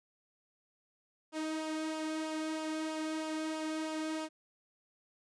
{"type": "tone with flanger", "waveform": "sawtooth", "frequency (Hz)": 314, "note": "D#4", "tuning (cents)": 16, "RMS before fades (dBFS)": -37, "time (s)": [1.32, 4.29], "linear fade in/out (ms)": 50, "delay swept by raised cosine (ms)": [0.48, 2.18], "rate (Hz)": 3.1, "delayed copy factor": -0.5, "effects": ["resampled to 22050 Hz"]}